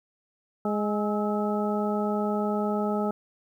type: harmonic tone with a mistuned harmonic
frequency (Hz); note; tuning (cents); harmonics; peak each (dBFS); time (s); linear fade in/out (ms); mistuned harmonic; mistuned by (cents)
208.5; G#3; +7; 1 / 2 / 3 / 4 / 6; -27 / -30 / -32 / -33 / -35; 0.65-3.11; 2; 6; +61
effects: 10-bit